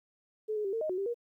sine tone with pitch steps, 431.3 / 422.2 / 390.5 / 452.8 / 621 / 367.3 / 394 / 474.6 Hz, A4 / G#4 / G4 / A4 / D#5 / F#4 / G4 / A#4, -35 / +29 / -7 / +50 / -3 / -13 / +9 / +31 cents, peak -30 dBFS, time 0.48-1.144 s, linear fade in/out 20 ms, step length 83 ms, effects 12-bit

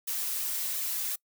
blue noise with flanger, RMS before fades -32 dBFS, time 0.07-1.16 s, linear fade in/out 10 ms, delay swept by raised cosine 1.6 to 4.2 ms, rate 2.8 Hz, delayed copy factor +0.55, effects noise-tail reverb RT60 0.1 s tail -24 dB re dry

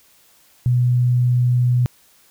sine tone, 123.47 Hz, B2, in tune, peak -13 dBFS, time 0.66-1.86 s, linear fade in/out 0 ms, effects white hiss -54 dBFS RMS until 2.3 s

